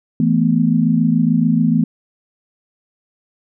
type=chord; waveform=sine; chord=E suspended fourth; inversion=none; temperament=equal; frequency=164.81 / 220 / 246.9 Hz; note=E3 / A3 / B3; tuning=0 / 0 / 0 cents; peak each=-16 dBFS; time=0.2-1.84 s; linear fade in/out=2 ms; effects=none